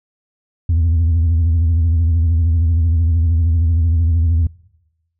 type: tone with vibrato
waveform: sine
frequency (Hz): 82.7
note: E2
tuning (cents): +6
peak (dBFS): -9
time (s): 0.69-4.47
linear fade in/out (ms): 5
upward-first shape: sine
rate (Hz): 13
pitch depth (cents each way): 87
effects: noise-tail reverb RT60 1.0 s tail -24 dB re dry + tanh soft clip ceiling -10 dBFS